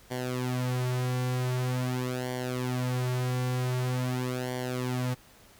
sawtooth tone with flanger, 126.1 Hz, B2, 36 cents sharp, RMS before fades -30 dBFS, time 0.1-5.15 s, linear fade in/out 20 ms, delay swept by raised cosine 0.77 to 4.77 ms, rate 0.45 Hz, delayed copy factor -0.8, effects pink hiss -56 dBFS RMS until 5.59 s

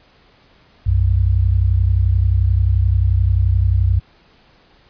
sine tone pair together, 63.1 / 94.54 Hz, B1 / F#2, +38 / +38 cents, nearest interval perfect fifth, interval 700 cents, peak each -15 / -14 dBFS, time 0.86-4 s, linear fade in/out 10 ms, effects pink hiss -52 dBFS RMS until 4.89 s + resampled to 11025 Hz

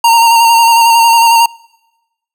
square tone with vibrato, 923 Hz, A#5, 17 cents flat, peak -5 dBFS, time 0.04-1.46 s, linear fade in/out 5 ms, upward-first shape square, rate 11 Hz, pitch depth 20 cents each way, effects noise-tail reverb RT60 1.0 s tail -26 dB re dry

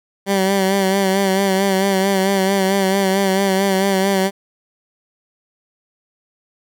15% pulse tone with vibrato, 193.6 Hz, G3, 21 cents flat, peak -8 dBFS, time 0.26-4.31 s, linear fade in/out 50 ms, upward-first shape sine, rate 4.5 Hz, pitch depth 44 cents each way, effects none

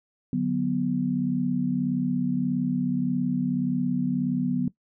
sine chord, B minor, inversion first, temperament just, 148.16 / 185.21 / 246.9 Hz, D3 / F#3 / B3, +16 / +2 / 0 cents, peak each -30 / -27 / -25 dBFS, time 0.33-4.68 s, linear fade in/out 2 ms, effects noise-tail reverb RT60 0.1 s tail -19 dB re dry

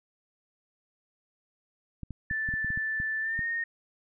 clicks, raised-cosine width 5 ms, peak -25 dBFS, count 10, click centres 2.033 / 2.107 / 2.311 / 2.489 / 2.539 / 2.646 / 2.704 / 2.775 / 3.001 / 3.392 s
sine tone with pitch glide, 1760 to 1846.4 Hz, A6 to A#6, 0 to -17 cents, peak -28 dBFS, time 2.3-3.64 s, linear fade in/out 5 ms, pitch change +83 cents, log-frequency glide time 3.21-3.43 s
effects none

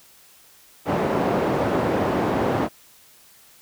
white band-pass noise, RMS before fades -22 dBFS, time 0.85-2.69 s, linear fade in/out 50 ms, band 120 to 630 Hz, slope 12 dB/octave, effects white hiss -52 dBFS RMS until 3.61 s

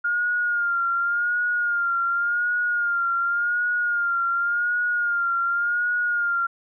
sine tone with vibrato, 1414 Hz, F6, 21 cents sharp, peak -20 dBFS, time 0.04-6.47 s, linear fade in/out 10 ms, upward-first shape sine, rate 0.89 Hz, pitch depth 45 cents each way, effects none

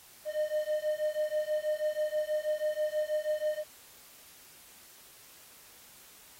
triangle beating tone pair, 607 / 613.2 Hz, D#5 / D#5, -43 / -25 cents, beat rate 6.2 Hz, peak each -30 dBFS, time 0.25-3.64 s, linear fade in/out 50 ms, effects white hiss -55 dBFS RMS until 6.39 s + AAC 48 kbps

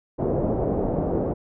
white low-pass noise, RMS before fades -24 dBFS, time 0.18-1.34 s, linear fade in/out 20 ms, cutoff 580 Hz, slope 24 dB/octave, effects none

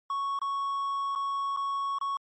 triangle tone with dropouts, 1108.7 Hz, C#6, in tune, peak -26 dBFS, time 0.1-2.17 s, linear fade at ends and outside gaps 2 ms, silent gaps 0.39-0.416 / 1.152-1.158 / 1.564-1.571 / 1.985-2.012 s, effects MP3 32 kbps

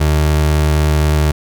30% pulse tone, 75.9 Hz, D#2, 42 cents flat, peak -8 dBFS, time 0-1.32 s, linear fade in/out 10 ms, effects none

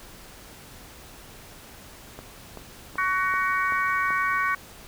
click train, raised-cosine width 1 ms, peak -24 dBFS, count 6, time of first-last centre 2.19-4.106 s, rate 2.61 Hz
harmonic tone, 374.4 Hz, F#4, 20 cents sharp, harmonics 3 / 4 / 5 / 6, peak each -25 / -27 / -29 / -31 dBFS, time 2.98-4.55 s, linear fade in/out 5 ms
effects pink hiss -46 dBFS RMS until 4.87 s

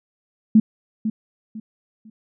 sine tone with echo, 218.2 Hz, A3, 14 cents flat, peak -8 dBFS, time 0.55-0.6 s, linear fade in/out 5 ms, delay 500 ms, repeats 3, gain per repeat -11 dB, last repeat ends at 2.1 s, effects none

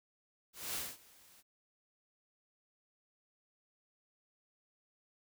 white noise with ADSR envelope, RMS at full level -38 dBFS, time 0.53-1.43 s, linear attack 220 ms, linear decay 220 ms, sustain -24 dB, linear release 33 ms, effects none

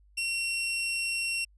sawtooth tone, 2731 Hz, F7, 39 cents flat, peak -25 dBFS, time 0.17-1.45 s, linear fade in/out 10 ms, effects added 50 Hz sine -57 dBFS peak until 1.57 s + resampled to 24000 Hz

